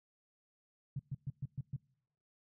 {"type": "tone bursts", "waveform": "sine", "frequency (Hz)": 136.6, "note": "C#3", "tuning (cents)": -25, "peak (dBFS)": -35, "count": 6, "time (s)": [0.96, 1.764], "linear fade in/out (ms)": 5, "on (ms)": 34, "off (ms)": 120, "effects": ["noise-tail reverb RT60 0.8 s tail -26 dB re dry"]}